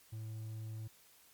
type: tone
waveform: triangle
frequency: 110 Hz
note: A2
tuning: in tune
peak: -39 dBFS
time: 0.12-0.88 s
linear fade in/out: 10 ms
effects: white hiss -64 dBFS RMS until 1.33 s + MP3 96 kbps